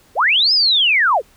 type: linear two-way sweep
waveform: sine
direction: up then down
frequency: 370 to 5210 to 370 Hz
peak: -11 dBFS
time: 0.15-1.22 s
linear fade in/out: 50 ms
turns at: 0.53 s
effects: pink hiss -52 dBFS RMS until 1.36 s